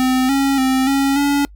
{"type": "tone with pitch steps", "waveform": "square", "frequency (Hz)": [257.5, 274.4, 262, 274.8, 284.1], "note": ["C4", "C#4", "C4", "C#4", "C#4"], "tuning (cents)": [-28, -17, 2, -15, 43], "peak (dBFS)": -14, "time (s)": [0, 1.45], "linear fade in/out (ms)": 0, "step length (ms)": 290, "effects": ["noise-tail reverb RT60 0.1 s tail -25 dB re dry", "added 50 Hz sine -38 dBFS peak until 1.55 s"]}